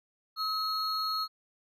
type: tone pair together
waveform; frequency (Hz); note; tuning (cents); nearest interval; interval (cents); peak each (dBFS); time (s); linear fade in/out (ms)
triangle; 1282 / 4296; E6 / C8; -49 / +45; octave + major sixth; 2094; -30 / -31; 0.36-1.28; 50
effects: none